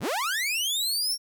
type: linear sweep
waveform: sawtooth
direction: up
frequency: 50 to 5588 Hz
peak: -22 dBFS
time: 0-1.18 s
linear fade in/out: 50 ms
effects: none